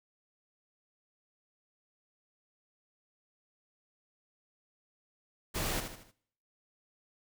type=noise with echo; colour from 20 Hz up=pink; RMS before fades=-34 dBFS; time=5.54-5.81 s; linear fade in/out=20 ms; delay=77 ms; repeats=4; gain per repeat=-7 dB; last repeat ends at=6.118 s; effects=noise-tail reverb RT60 0.7 s tail -23 dB re dry